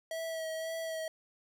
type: tone with vibrato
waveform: square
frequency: 647 Hz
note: E5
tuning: 32 cents flat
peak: -36 dBFS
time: 0.11-1.08 s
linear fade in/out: 2 ms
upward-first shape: sine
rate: 1.9 Hz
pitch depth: 21 cents each way
effects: none